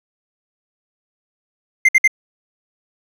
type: tone bursts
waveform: triangle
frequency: 2093 Hz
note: C7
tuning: in tune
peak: -6 dBFS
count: 3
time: 1.85-2.077 s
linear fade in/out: 5 ms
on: 37 ms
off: 58 ms
effects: none